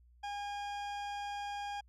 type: tone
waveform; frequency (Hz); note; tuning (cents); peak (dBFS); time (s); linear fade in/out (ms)
40% pulse; 814; G#5; -35; -37; 0.23-1.81; 10
effects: added 60 Hz sine -60 dBFS peak until 1.88 s + low-pass 5000 Hz 12 dB/octave